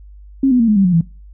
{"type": "tone with pitch steps", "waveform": "sine", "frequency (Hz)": [270, 249, 229.7, 211.8, 195.38, 180.2, 166.2], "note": ["C#4", "B3", "A#3", "G#3", "G3", "F#3", "E3"], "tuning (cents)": [-45, 14, -25, 34, -5, -45, 15], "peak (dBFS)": -9, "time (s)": [0.43, 1.011], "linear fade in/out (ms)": 5, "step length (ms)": 83, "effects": ["noise-tail reverb RT60 0.3 s tail -20 dB re dry", "added 50 Hz sine -36 dBFS peak until 1.33 s"]}